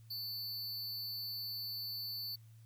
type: tone with amplitude modulation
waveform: square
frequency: 4500 Hz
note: C#8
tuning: 25 cents sharp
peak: -36 dBFS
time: 0.1-2.36 s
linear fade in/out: 10 ms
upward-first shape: sine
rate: 239 Hz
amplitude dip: 90%
effects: added 112 Hz sine -55 dBFS peak until 2.65 s + white hiss -72 dBFS RMS until 2.65 s